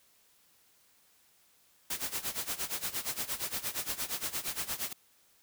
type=noise with tremolo; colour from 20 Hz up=white; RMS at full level=-33 dBFS; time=1.9-4.93 s; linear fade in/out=5 ms; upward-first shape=sine; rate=8.6 Hz; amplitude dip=85%; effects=white hiss -66 dBFS RMS until 5.42 s